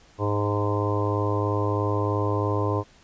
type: harmonic tone with a mistuned harmonic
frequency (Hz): 103.1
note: G#2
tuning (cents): -12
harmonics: 1 / 3 / 4 / 5 / 6 / 7 / 8 / 9 / 10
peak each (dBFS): -25 / -30 / -29 / -31 / -35 / -39 / -40 / -34 / -31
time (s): 0.18-2.84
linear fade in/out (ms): 50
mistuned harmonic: 9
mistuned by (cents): -15
effects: pink hiss -55 dBFS RMS until 3.03 s + resampled to 16000 Hz